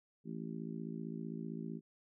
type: harmonic tone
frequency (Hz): 55.5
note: A1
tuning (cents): +16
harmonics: 3 / 4 / 5 / 6 / 7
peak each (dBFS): -44 / -44 / -49 / -50 / -51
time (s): 0.24-1.81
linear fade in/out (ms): 50
effects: none